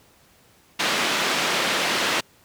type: band-pass noise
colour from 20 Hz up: white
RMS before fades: -23 dBFS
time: 0.79-2.21 s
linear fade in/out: 10 ms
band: 200 to 3400 Hz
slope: 12 dB/octave
effects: pink hiss -56 dBFS RMS until 2.44 s + high-pass 60 Hz 12 dB/octave